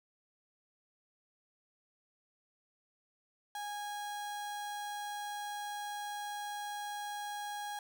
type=tone; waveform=35% pulse; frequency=825 Hz; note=G#5; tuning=12 cents flat; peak=-37 dBFS; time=3.55-7.79 s; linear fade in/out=2 ms; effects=none